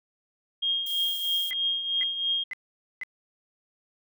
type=tone with tremolo; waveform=sine; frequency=3238 Hz; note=G#7; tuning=45 cents flat; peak=-22 dBFS; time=0.62-2.44 s; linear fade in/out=10 ms; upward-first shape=triangle; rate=3.1 Hz; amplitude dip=65%
type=noise; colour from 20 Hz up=violet; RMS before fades=-39 dBFS; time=0.86-1.51 s; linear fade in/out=5 ms
type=tone bursts; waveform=sine; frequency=2030 Hz; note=B6; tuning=47 cents sharp; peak=-30 dBFS; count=4; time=1.51-3.034 s; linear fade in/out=0 ms; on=21 ms; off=480 ms
effects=none